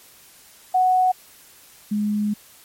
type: tone pair in turn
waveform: sine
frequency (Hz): 740 / 209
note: F#5 / G#3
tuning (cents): 0 / +11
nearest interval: octave + minor seventh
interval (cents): 2189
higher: first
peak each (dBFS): -14 / -19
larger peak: first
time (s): 0.74-1.12 / 1.91-2.34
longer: second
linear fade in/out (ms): 10
effects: white hiss -49 dBFS RMS until 2.64 s + MP3 64 kbps